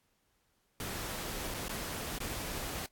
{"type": "noise with dropouts", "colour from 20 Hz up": "pink", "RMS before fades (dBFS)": -39, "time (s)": [0.8, 2.86], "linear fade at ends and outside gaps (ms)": 1, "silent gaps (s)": [[1.541, 1.545], [1.683, 1.693], [2.182, 2.203]], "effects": ["pink hiss -75 dBFS RMS until 2.91 s", "AAC 64 kbps"]}